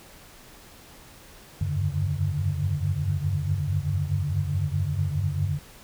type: tone cluster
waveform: sine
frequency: 83.1 / 94.6 / 99.3 / 142.8 / 150.7 Hz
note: E2 / F#2 / G2 / D3 / D3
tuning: +15 / +39 / +23 / -48 / +45 cents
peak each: -34 / -27 / -31 / -28 / -33 dBFS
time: 1.61-5.59 s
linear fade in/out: 5 ms
effects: pink hiss -49 dBFS RMS until 5.83 s